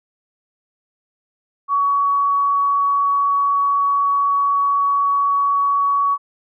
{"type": "tone", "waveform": "sine", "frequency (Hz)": 1126, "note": "C#6", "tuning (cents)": 27, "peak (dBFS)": -14, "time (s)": [1.68, 6.18], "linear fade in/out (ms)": 50, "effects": []}